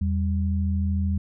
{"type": "tone pair together", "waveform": "sine", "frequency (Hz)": [82.3, 195.74], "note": ["E2", "G3"], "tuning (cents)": [-2, -2], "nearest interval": "octave + minor third", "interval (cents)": 1500, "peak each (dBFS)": [-22, -27], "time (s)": [0.01, 1.18], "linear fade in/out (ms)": 5, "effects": []}